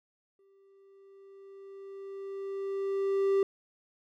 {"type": "tone with exponential growth", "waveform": "triangle", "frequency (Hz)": 392, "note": "G4", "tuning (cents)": 0, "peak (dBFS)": -20, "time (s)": [0.39, 3.43], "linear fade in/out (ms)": 2, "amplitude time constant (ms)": 660, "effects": []}